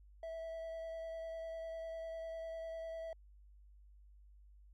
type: tone with vibrato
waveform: triangle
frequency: 654 Hz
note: E5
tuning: 14 cents flat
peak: -40 dBFS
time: 0.23-3.13 s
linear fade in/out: 2 ms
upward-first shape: triangle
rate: 10 Hz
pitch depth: 13 cents each way
effects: added 50 Hz sine -58 dBFS peak until 4.73 s